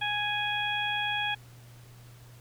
harmonic tone, 830.6 Hz, G#5, in tune, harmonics 1 / 2 / 3 / 4, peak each -33 / -33 / -33 / -33 dBFS, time 0.01-1.35 s, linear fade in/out 10 ms, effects added 120 Hz sine -49 dBFS peak until 2.4 s + pink hiss -57 dBFS RMS until 2.4 s

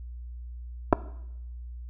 clicks, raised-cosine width 1 ms, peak -4 dBFS, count 2, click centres 0.927 / 0.93 s, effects noise-tail reverb RT60 0.8 s tail -17 dB re dry + added 60 Hz sine -37 dBFS peak until 1.89 s

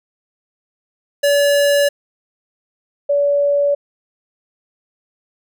square / sine tone pair in turn, 572 / 572 Hz, D5 / D5, -46 / -46 cents, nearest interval unison, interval 0 cents, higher neither, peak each -12 dBFS, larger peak neither, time 1.23-1.89 / 3.09-3.75 s, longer neither, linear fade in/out 10 ms, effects none

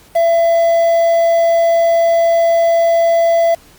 triangle tone with quantisation, 671 Hz, E5, 31 cents sharp, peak -7 dBFS, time 0.15-3.55 s, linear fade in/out 10 ms, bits 5, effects pink hiss -45 dBFS RMS until 3.78 s + Opus 48 kbps

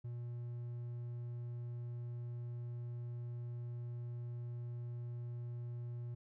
triangle tone, 120 Hz, B2, 49 cents flat, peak -39 dBFS, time 0.04-6.15 s, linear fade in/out 10 ms, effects none

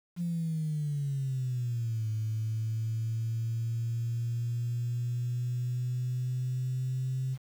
sine exponential two-way sweep, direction down then up, 175.6 to 109 to 131.1 Hz, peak -28 dBFS, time 0.16-7.38 s, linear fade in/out 50 ms, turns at 2.09 s, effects tanh soft clip ceiling -24 dBFS + 9-bit

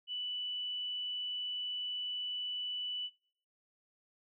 sine tone, 2972 Hz, F#7, 7 cents sharp, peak -36 dBFS, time 0.07-3.1 s, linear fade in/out 50 ms, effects noise-tail reverb RT60 0.6 s tail -24 dB re dry

